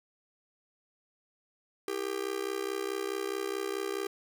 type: tone with amplitude modulation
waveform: 45% pulse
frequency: 396.2 Hz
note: G4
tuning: 18 cents sharp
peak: -28 dBFS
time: 1.88-4.07 s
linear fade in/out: 2 ms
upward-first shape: sine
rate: 64.7 Hz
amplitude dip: 95%
effects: none